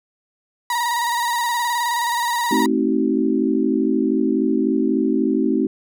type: tone with vibrato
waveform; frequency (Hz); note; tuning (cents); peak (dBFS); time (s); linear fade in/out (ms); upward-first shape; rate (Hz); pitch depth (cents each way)
35% pulse; 950; A#5; +33; -17; 0.7-2.66; 2; square; 19; 38
type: chord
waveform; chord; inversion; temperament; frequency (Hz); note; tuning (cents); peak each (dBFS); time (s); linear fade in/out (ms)
sine; A diminished seventh; none; just; 220 / 264 / 316.8 / 380.2; A3 / C4 / Eb4 / Gb4; 0 / +16 / +31 / +47; -22 / -20 / -21 / -23; 2.51-5.67; 5
effects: none